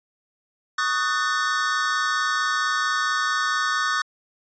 square chord, D# half-diminished seventh, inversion third, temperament just, 1120.1 / 1244.5 / 1493.4 / 1792.1 Hz, C#6 / D#6 / F#6 / A6, +18 / 0 / +16 / +31 cents, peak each -29 / -26 / -27 / -28 dBFS, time 0.78-4.02 s, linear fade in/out 5 ms, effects resampled to 16000 Hz

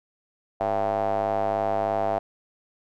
square tone with band-pass filter, 51.6 Hz, G#1, 10 cents flat, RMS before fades -25 dBFS, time 0.6-2.19 s, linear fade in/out 5 ms, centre 710 Hz, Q 5.9, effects none

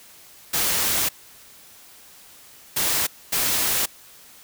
white noise bursts at uneven times, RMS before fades -22 dBFS, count 3, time 0.53-1.09 / 2.76-3.07 / 3.32-3.86 s, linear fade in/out 10 ms, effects white hiss -48 dBFS RMS until 4.43 s

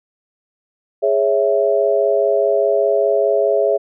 sine chord, C# minor, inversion second, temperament equal, 415.3 / 554.4 / 659.3 Hz, G#4 / C#5 / E5, 0 / 0 / 0 cents, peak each -17 dBFS, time 1.02-3.78 s, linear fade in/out 20 ms, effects none

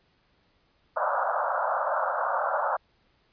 pink band-pass noise, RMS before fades -27 dBFS, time 0.96-2.77 s, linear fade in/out 10 ms, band 540 to 1500 Hz, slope 96 dB/octave, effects pink hiss -67 dBFS RMS until 3.32 s + resampled to 11025 Hz

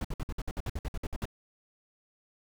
brown noise bursts, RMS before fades -33 dBFS, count 14, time 0.01-1.255 s, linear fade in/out 2 ms, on 36 ms, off 57 ms, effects none

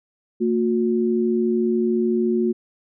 sine tone pair together, 227.6 / 361.3 Hz, A#3 / F#4, -41 / -41 cents, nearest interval minor sixth, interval 800 cents, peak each -20 dBFS, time 0.4-2.53 s, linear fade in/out 20 ms, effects none

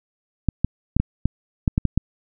clicks, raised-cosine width 5 ms, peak -5 dBFS, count 9, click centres 0.487 / 0.646 / 0.966 / 1 / 1.256 / 1.678 / 1.779 / 1.853 / 1.976 s, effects none

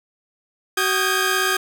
sawtooth tone cluster, 376.7 / 1237 / 1581 / 1638 Hz, F#4 / D#6 / G6 / G#6, +31 / -10 / +14 / -24 cents, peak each -20 dBFS, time 0.77-1.57 s, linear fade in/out 5 ms, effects none

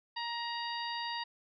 harmonic tone with a mistuned harmonic, 940 Hz, A#5, 14 cents sharp, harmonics 1 / 2 / 3 / 4 / 5, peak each -38 / -42 / -44 / -44 / -43 dBFS, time 0.16-1.24 s, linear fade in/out 10 ms, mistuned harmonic 3, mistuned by +17 cents, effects none

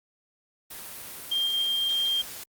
sine tone in noise, 3193 Hz, G7, 31 cents sharp, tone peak -23 dBFS, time 1.31-2.22 s, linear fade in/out 10 ms, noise white, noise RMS -40 dBFS, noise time 0.7-2.44 s, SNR +14 dB, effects Opus 32 kbps

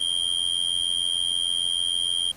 square tone with amplitude modulation, 3200 Hz, G7, 35 cents sharp, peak -19 dBFS, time 0-2.32 s, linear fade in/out 10 ms, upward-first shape sine, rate 86.6 Hz, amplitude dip 100%, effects pink hiss -48 dBFS RMS until 2.36 s + resampled to 32000 Hz

